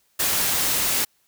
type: noise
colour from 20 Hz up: white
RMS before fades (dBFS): -22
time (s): 0.19-1.05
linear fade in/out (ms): 10
effects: white hiss -65 dBFS RMS until 1.27 s